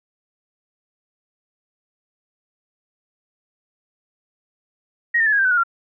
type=tone with pitch steps; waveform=sine; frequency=1883 / 1801.1 / 1722.7 / 1647.8 / 1576.1 / 1507.5 / 1442 / 1379.2 Hz; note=A#6 / A6 / A6 / G#6 / G6 / F#6 / F#6 / F6; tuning=+17 / +40 / -37 / -14 / +9 / +32 / -45 / -22 cents; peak=-14 dBFS; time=5.14-5.636 s; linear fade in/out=10 ms; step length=62 ms; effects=none